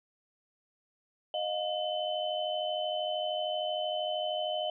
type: tone cluster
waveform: sine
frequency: 619 / 712 / 3043 Hz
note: D#5 / F5 / F#7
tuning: -9 / +33 / +48 cents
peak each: -33 / -35 / -36 dBFS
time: 1.34-4.7 s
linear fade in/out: 2 ms
effects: none